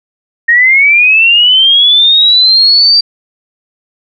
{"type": "linear sweep", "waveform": "sine", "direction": "up", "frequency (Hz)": [1842, 4699], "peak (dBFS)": -3, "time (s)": [0.48, 3.01], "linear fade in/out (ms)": 10, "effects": []}